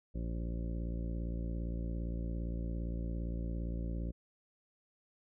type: harmonic tone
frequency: 57.5 Hz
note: A#1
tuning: 23 cents flat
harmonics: 1 / 2 / 3 / 4 / 5 / 6 / 7 / 9 / 10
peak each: -36 / -45 / -43 / -49 / -48 / -52 / -56 / -54 / -57 dBFS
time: 0.14-4.12 s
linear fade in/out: 20 ms
effects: none

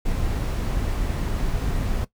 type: noise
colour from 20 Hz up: brown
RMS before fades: -24 dBFS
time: 0.05-2.05 s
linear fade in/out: 10 ms
effects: noise-tail reverb RT60 0.1 s tail -17 dB re dry

